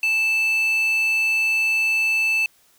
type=tone with high-pass filter; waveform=square; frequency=880 Hz; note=A5; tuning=in tune; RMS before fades=-20 dBFS; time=0.03-2.46 s; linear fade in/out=2 ms; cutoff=2700 Hz; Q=8.5; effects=white hiss -58 dBFS RMS until 2.78 s